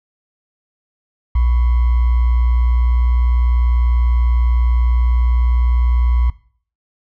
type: tone with sample-and-hold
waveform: sine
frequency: 60.2 Hz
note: B1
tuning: 44 cents flat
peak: -11 dBFS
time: 1.35-6.3 s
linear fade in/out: 5 ms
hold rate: 1050 Hz
effects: noise-tail reverb RT60 0.5 s tail -19 dB re dry + low-pass 2000 Hz 12 dB/octave